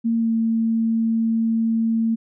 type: tone with pitch glide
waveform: sine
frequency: 229.3 to 226.1 Hz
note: A#3 to A3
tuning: -28 to +47 cents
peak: -17 dBFS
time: 0.04-2.16 s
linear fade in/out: 20 ms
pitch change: -25 cents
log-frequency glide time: 0.16-0.31 s
effects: none